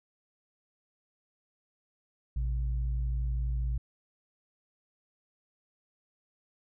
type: tone pair together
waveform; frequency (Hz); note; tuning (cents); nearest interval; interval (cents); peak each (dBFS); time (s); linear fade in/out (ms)
sine; 58.16 / 130.4; A#1 / C3; -3 / -5; octave + major second; 1398; -28 / -38; 2.36-3.78; 5
effects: none